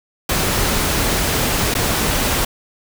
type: noise with dropouts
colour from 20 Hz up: pink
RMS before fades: -18 dBFS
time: 0.29-2.45 s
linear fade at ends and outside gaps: 5 ms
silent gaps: 1.741-1.75 s
effects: none